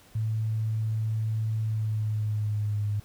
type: tone with pitch glide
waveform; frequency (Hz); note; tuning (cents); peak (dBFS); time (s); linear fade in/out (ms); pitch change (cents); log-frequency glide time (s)
sine; 110 to 103.83; A2 to G#2; 0 to 0; -25; 0.15-3; 5; -100; 1.61-2.86
effects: pink hiss -56 dBFS RMS until 3.04 s